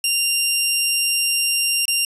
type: tone with dropouts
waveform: 15% pulse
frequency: 2781 Hz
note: F7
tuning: 8 cents flat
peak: -10 dBFS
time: 0.04-2.05 s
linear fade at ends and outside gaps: 2 ms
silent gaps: 1.855-1.88 s
effects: resampled to 32000 Hz